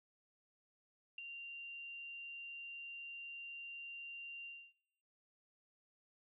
sine tone with ADSR envelope, 2774 Hz, F7, 12 cents flat, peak -40 dBFS, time 1.18-4.73 s, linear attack 4 ms, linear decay 7 ms, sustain -6 dB, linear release 270 ms, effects noise-tail reverb RT60 0.9 s tail -21 dB re dry

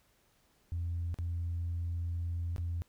sine tone with dropouts, 85.4 Hz, F2, 38 cents flat, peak -31 dBFS, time 0.72-2.82 s, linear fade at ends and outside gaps 0 ms, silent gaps 1.143-1.187 / 2.562-2.581 s, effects tanh soft clip ceiling -29 dBFS + pink hiss -70 dBFS RMS until 2.88 s

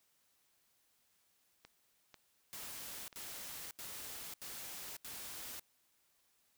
click train, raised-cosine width 0.2 ms, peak -36 dBFS, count 4, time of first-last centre 1.65-3.128 s, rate 2.03 Hz
white noise bursts, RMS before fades -47 dBFS, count 5, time 2.53-5.596 s, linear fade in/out 0 ms, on 550 ms, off 79 ms
effects white hiss -75 dBFS RMS until 6.57 s

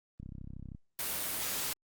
click train, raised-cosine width 5 ms, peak -32 dBFS, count 19, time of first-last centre 0.2-0.749 s, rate 32.8 Hz
white noise, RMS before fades -35 dBFS, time 0.99-1.73 s, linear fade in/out 2 ms
effects Opus 32 kbps

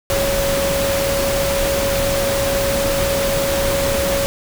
sine tone in noise, 554.4 Hz, C#5, in tune, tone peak -18 dBFS, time 0.1-4.26 s, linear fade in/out 0 ms, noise pink, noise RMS -21 dBFS, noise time 0.1-4.26 s, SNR 0 dB, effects none

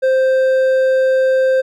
sine tone with hard clipping, 523.3 Hz, C5, in tune, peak -12 dBFS, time 0.02-1.62 s, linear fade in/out 20 ms, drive 5 dB, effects none

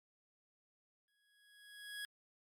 25% pulse tone with exponential growth, 1664 Hz, G#6, 3 cents sharp, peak -37 dBFS, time 1.08-2.05 s, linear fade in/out 1 ms, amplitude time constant 210 ms, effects MP3 64 kbps

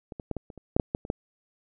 clicks, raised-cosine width 2 ms, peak -25 / -23 / -16 / -19 / -29 / -30 / -8 / -8 / -13 / -27 / -12 dBFS, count 11, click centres 0.122 / 0.198 / 0.313 / 0.367 / 0.502 / 0.577 / 0.765 / 0.798 / 0.949 / 1.051 / 1.101 s, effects none

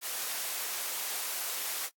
white high-pass noise, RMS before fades -35 dBFS, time 0.01-1.9 s, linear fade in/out 50 ms, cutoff 490 Hz, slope 12 dB/octave, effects noise-tail reverb RT60 0.1 s tail -22 dB re dry + AAC 64 kbps

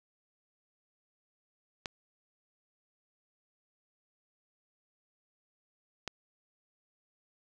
clicks, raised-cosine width 0.2 ms, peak -18 dBFS, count 2, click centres 1.858 / 6.077 s, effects none

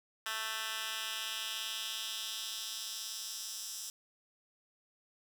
10% pulse tone with high-pass filter sweep, 220.7 Hz, A3, 5 cents sharp, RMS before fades -40 dBFS, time 0.26-3.9 s, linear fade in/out 2 ms, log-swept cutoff 1800 to 6200 Hz, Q 1.6, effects 10-bit

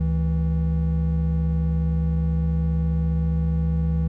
triangle tone pair together, 72.39 / 162.5 Hz, D2 / E3, -24 / -24 cents, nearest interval octave + major second, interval 1400 cents, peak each -20 dBFS, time 0-4.08 s, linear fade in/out 10 ms, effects none

